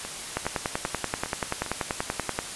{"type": "two click trains", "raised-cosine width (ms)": 0.5, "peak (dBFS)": [-10, -19], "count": [22, 5], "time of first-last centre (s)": [[0.37, 2.389], [0.05, 1.663]], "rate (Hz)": [10.4, 2.48], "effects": ["white hiss -36 dBFS RMS until 2.55 s", "resampled to 24000 Hz"]}